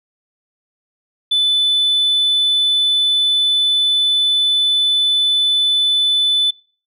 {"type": "tone", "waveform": "sine", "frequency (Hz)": 3500, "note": "A7", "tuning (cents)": -10, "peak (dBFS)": -10, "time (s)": [1.31, 6.51], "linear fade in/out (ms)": 10, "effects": ["noise-tail reverb RT60 0.4 s tail -23 dB re dry", "tanh soft clip ceiling -10 dBFS"]}